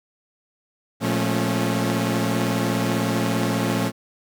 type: tone cluster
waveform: sawtooth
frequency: 116.1 / 176.1 / 217.2 / 274.2 Hz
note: A#2 / F3 / A3 / C#4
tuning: -7 / +15 / -22 / -19 cents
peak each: -22 dBFS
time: 1-3.92 s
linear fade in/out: 50 ms
effects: none